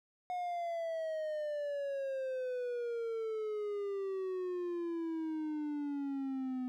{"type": "exponential sweep", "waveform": "triangle", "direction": "down", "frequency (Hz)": [726, 251.6], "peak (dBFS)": -33, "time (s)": [0.3, 6.68], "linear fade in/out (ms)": 0, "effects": []}